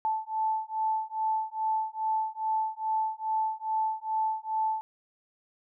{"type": "beating tone pair", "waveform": "sine", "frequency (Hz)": [875, 877.4], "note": ["A5", "A5"], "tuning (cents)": [-10, -5], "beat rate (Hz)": 2.4, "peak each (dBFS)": -30, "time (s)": [0.05, 4.81], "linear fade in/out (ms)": 0, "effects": []}